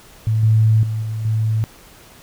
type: tone with level steps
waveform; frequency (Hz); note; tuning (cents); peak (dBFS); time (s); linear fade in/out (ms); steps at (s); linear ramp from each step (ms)
sine; 110; A2; 0; -14 / -10 / -19 / -21 / -15; 0.27-1.64; 0; 0.43 / 0.83 / 1.02 / 1.25; 2
effects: pink hiss -45 dBFS RMS until 2.22 s